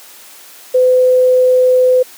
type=tone; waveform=sine; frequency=507 Hz; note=B4; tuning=45 cents sharp; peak=-6 dBFS; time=0.74-2.03 s; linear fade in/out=10 ms; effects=white hiss -38 dBFS RMS until 2.17 s + high-pass 300 Hz 12 dB/octave